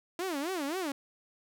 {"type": "tone with vibrato", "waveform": "sawtooth", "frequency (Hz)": 324.5, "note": "E4", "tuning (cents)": -27, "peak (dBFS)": -28, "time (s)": [0.19, 0.92], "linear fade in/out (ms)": 2, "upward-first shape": "sine", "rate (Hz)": 3.8, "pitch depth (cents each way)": 290, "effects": []}